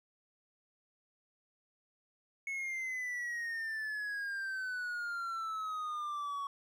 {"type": "exponential sweep", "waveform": "triangle", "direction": "down", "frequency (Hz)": [2200, 1114], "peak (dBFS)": -34, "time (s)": [2.47, 6.47], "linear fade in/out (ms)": 2, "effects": []}